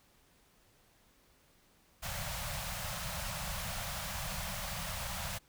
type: band-stop noise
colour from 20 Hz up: pink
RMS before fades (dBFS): -39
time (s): 2.02-5.39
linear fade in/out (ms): 20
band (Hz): 200 to 530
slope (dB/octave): 96
effects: pink hiss -67 dBFS RMS until 5.48 s